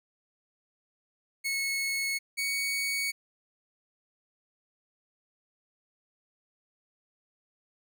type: tone pair in turn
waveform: sawtooth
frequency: 2193 / 2235 Hz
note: C#7 / C#7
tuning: -19 / +14 cents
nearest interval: unison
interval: 33 cents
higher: second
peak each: -25 dBFS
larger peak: neither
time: 1.44-2.19 / 2.37-3.12 s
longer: neither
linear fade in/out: 20 ms
effects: none